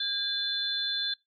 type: tone cluster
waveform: sine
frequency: 1611 / 3508 / 4114 Hz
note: G6 / A7 / C8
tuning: +47 / -6 / -30 cents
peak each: -37 / -30 / -33 dBFS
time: 0-1.14 s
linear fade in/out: 5 ms
effects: noise-tail reverb RT60 0.2 s tail -24 dB re dry